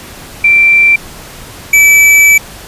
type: tone pair in turn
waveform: sine / square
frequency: 2349 / 2307 Hz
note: D7 / D7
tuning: 0 / -31 cents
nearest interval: unison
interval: 31 cents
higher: first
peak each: -3 dBFS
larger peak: neither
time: 0.44-0.96 / 1.73-2.38 s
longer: second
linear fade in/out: 5 ms
effects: pink hiss -30 dBFS RMS until 2.67 s + resampled to 32000 Hz